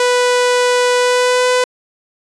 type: tone with pitch glide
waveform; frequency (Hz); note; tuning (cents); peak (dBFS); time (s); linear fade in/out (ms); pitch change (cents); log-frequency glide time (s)
sawtooth; 493.9 to 500.8; B4 to B4; 0 to +24; -7; 0-1.64; 2; +24; 0.97-1.48
effects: resampled to 22050 Hz